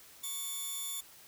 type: tone pair together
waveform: 5% pulse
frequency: 1110 / 3524 Hz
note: C#6 / A7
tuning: +2 / +2 cents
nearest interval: octave + minor sixth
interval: 2000 cents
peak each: -36 / -29 dBFS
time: 0.23-1.01 s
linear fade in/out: 10 ms
effects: white hiss -56 dBFS RMS until 1.27 s